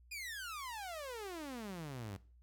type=exponential sweep; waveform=sawtooth; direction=down; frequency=2500 to 91.8 Hz; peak=-39 dBFS; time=0.11-2.17 s; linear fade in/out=10 ms; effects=noise-tail reverb RT60 0.4 s tail -19 dB re dry + added 60 Hz sine -60 dBFS peak until 2.42 s